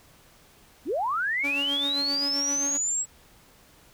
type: linear sweep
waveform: sine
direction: up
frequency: 224.7 to 7780 Hz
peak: -24 dBFS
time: 0.85-3.06 s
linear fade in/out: 50 ms
type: tone with tremolo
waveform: sawtooth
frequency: 282.2 Hz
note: C#4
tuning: 31 cents sharp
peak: -27 dBFS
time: 1.43-2.78 s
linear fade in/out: 20 ms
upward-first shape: sine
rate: 7.6 Hz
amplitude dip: 50%
effects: pink hiss -56 dBFS RMS until 3.93 s